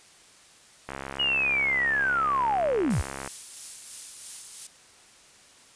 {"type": "click train", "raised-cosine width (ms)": 0.5, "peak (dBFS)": -19, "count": 163, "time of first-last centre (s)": [0.89, 3.276], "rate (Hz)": 67.9}
{"type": "linear sweep", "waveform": "sine", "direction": "down", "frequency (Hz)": [2917, 46.25], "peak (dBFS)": -22, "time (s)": [1.19, 3.02], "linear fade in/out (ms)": 10}
{"type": "noise with tremolo", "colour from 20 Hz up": "violet", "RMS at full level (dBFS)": -33, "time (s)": [2.9, 4.67], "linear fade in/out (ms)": 5, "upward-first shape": "sine", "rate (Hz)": 3, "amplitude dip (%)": 35}
{"effects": ["white hiss -54 dBFS RMS until 5.75 s", "resampled to 22050 Hz"]}